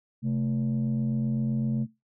sine tone pair together, 132.18 / 220 Hz, C3 / A3, +18 / 0 cents, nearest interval major sixth, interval 882 cents, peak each -25 dBFS, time 0.22-1.87 s, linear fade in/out 50 ms, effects noise-tail reverb RT60 0.2 s tail -20 dB re dry + tanh soft clip ceiling -21 dBFS

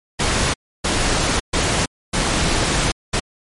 pink noise bursts at uneven times, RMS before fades -18 dBFS, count 5, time 0.19-0.54 / 0.84-1.4 / 1.53-1.86 / 2.13-2.92 / 3.13-3.2 s, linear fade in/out 10 ms, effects low-pass 10000 Hz 12 dB/octave + MP3 48 kbps

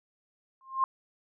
sine tone with exponential growth, 1061 Hz, C6, 24 cents sharp, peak -19 dBFS, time 0.61-0.84 s, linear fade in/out 1 ms, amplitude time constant 48 ms, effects none

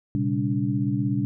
sine tone cluster, 118.3 / 134.7 / 200.1 / 287.8 Hz, A#2 / C#3 / G3 / D4, +26 / -49 / +36 / -35 cents, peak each -27 dBFS, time 0.15-1.25 s, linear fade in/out 0 ms, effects none

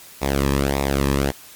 sawtooth tone with flanger, 69.1 Hz, C#2, 5 cents flat, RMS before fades -20 dBFS, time 0.21-1.32 s, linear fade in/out 20 ms, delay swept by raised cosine 0.65 to 1.41 ms, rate 1.7 Hz, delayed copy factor -0.75, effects white hiss -43 dBFS RMS until 1.55 s + MP3 96 kbps

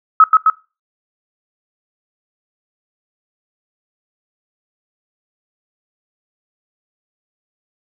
sine tone with echo, 1284 Hz, E6, 46 cents flat, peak -3 dBFS, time 0.2-0.24 s, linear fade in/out 2 ms, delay 130 ms, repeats 2, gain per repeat -2 dB, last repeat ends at 0.5 s, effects noise-tail reverb RT60 0.3 s tail -21 dB re dry

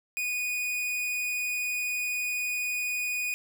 45% pulse tone, 2472 Hz, D#7, 12 cents flat, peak -28 dBFS, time 0.17-3.34 s, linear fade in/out 0 ms, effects none

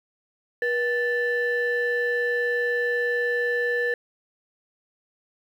sine tone pair together, 481.9 / 1756.4 Hz, B4 / A6, -43 / -4 cents, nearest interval octave + minor seventh, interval 2239 cents, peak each -23 dBFS, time 0.62-3.94 s, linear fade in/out 2 ms, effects tanh soft clip ceiling -17 dBFS + 9-bit

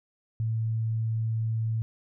sine tone, 112 Hz, A2, 31 cents sharp, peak -25 dBFS, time 0.4-1.82 s, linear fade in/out 0 ms, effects none

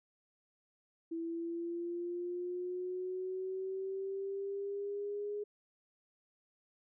sine linear sweep, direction up, 329.6 to 415.3 Hz, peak -36 dBFS, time 1.11-5.44 s, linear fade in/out 10 ms, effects none

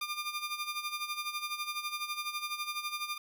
15% pulse tone with tremolo, 1200 Hz, D6, 37 cents sharp, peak -26 dBFS, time 0.01-3.18 s, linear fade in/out 5 ms, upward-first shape sine, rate 12 Hz, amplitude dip 70%, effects none

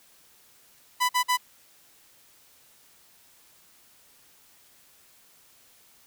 sawtooth tone bursts, 996 Hz, B5, 14 cents sharp, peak -17 dBFS, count 3, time 1-1.374 s, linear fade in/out 20 ms, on 92 ms, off 49 ms, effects white hiss -58 dBFS RMS until 6.06 s

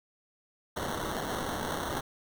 blue noise with sample-and-hold, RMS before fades -34 dBFS, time 0.76-2.01 s, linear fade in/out 10 ms, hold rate 2450 Hz, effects none

